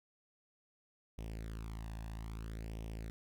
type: tone with flanger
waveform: sawtooth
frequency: 55 Hz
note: A1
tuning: in tune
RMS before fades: -44 dBFS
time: 1.18-3.1 s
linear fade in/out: 0 ms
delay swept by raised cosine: 0.34 to 1.15 ms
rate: 0.61 Hz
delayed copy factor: +0.7
effects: none